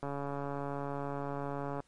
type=click train; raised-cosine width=1 ms; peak=-24 dBFS; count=251; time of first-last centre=0.03-1.803 s; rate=141 Hz; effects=pink hiss -69 dBFS RMS until 1.87 s + MP3 48 kbps